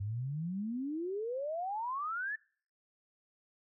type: exponential sweep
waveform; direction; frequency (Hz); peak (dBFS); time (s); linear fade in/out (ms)
sine; up; 96.3 to 1788; -34; 0-2.36; 10
effects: noise-tail reverb RT60 0.5 s tail -25 dB re dry